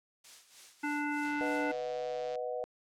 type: noise with tremolo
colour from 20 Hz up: blue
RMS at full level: -46 dBFS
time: 0.24-1.72 s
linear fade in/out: 5 ms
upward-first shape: sine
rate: 3.3 Hz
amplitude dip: 70%
type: harmonic tone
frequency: 293.7 Hz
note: D4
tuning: in tune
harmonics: 1 / 3 / 5 / 7 / 9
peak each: -34 / -38 / -38 / -41 / -46 dBFS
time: 0.83-1.72 s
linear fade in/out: 10 ms
type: click train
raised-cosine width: 0.2 ms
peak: -33 dBFS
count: 159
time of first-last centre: 1.25-2.355 s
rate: 143 Hz
type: chord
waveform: sine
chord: B major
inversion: none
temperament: equal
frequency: 493.9 / 622.3 / 740 Hz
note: B4 / D#5 / F#5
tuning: 0 / 0 / 0 cents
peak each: -36 / -39 / -41 dBFS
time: 1.41-2.64 s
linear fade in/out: 0 ms
effects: low-pass 7000 Hz 12 dB/octave